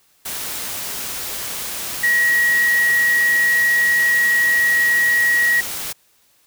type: tone in noise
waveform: sine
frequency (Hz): 1906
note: A#6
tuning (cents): +38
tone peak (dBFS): -13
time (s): 2.03-5.61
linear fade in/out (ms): 10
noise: white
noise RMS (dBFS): -27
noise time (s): 0.25-5.93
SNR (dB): +11
effects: white hiss -58 dBFS RMS until 6.46 s